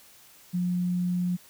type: tone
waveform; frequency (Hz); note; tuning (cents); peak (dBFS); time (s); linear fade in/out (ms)
sine; 178.5; F3; +38; -24; 0.53-1.37; 20
effects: white hiss -54 dBFS RMS until 1.49 s